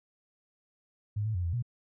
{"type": "tone with pitch steps", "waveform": "sine", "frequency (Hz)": [104.4, 109.6, 89.3, 84.8, 120.7], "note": ["G#2", "A2", "F2", "E2", "B2"], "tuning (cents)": [10, -6, 39, 50, -39], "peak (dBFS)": -28, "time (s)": [1.16, 1.625], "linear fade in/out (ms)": 10, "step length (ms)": 93, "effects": []}